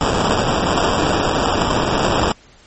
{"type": "noise with sample-and-hold", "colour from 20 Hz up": "white", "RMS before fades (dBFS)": -17, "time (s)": [0.01, 2.32], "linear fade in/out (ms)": 0, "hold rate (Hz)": 2100, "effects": ["pink hiss -48 dBFS RMS until 2.66 s", "MP3 32 kbps"]}